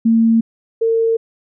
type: tone pair in turn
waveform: sine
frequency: 227 / 454 Hz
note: A#3 / A#4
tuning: -46 / -46 cents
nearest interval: octave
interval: 1200 cents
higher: second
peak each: -9 / -12 dBFS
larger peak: first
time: 0.05-0.41 / 0.81-1.17 s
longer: neither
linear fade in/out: 10 ms
effects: none